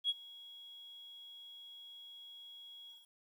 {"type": "tone with ADSR envelope", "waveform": "sine", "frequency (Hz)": 3322, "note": "G#7", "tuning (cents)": 0, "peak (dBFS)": -27, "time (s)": [0.04, 3.08], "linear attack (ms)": 53, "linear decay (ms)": 35, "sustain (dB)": -23, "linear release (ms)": 200, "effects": ["tanh soft clip ceiling -26 dBFS", "11-bit"]}